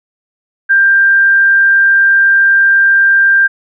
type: tone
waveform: sine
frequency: 1587 Hz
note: G6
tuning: 21 cents sharp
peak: -5 dBFS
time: 0.69-3.48 s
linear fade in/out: 20 ms
effects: none